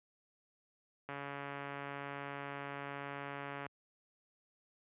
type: click train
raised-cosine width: 0.5 ms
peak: -28 dBFS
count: 364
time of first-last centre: 1.09-3.664 s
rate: 141 Hz
effects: high-pass 80 Hz 12 dB/octave + resampled to 8000 Hz